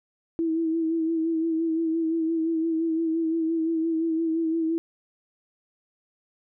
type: tone with vibrato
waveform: sine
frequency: 325.8 Hz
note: E4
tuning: 20 cents flat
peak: -22 dBFS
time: 0.39-4.78 s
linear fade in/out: 0 ms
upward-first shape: sine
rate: 5.8 Hz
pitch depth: 36 cents each way
effects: none